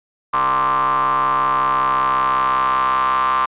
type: ring-modulated tone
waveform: 45% pulse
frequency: 65.3 Hz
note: C2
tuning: 3 cents flat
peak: -12 dBFS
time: 0.33-3.46 s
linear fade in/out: 10 ms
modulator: 1110 Hz
effects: resampled to 8000 Hz